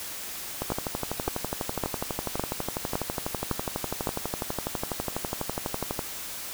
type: two click trains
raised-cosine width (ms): 1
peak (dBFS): -12 / -14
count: 7 / 66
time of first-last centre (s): 0.72-4.072 / 0.62-5.992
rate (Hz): 1.79 / 12.1
effects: white hiss -37 dBFS RMS until 6.53 s